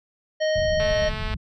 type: harmonic tone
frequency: 622.3 Hz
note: D#5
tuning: in tune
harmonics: 1 / 3 / 5 / 7 / 9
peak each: -20 / -30 / -34 / -37 / -39 dBFS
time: 0.4-1.1 s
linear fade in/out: 20 ms
type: low-pass noise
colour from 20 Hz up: pink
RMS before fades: -29 dBFS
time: 0.55-1.37 s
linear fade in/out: 10 ms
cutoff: 170 Hz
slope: 24 dB/octave
type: click train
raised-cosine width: 0.3 ms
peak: -17 dBFS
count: 118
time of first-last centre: 0.8-1.339 s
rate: 217 Hz
effects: none